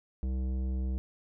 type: tone with tanh clipping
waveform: sine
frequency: 64.5 Hz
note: C2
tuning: 24 cents flat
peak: -31 dBFS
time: 0.23-0.98 s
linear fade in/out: 0 ms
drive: 13 dB
effects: none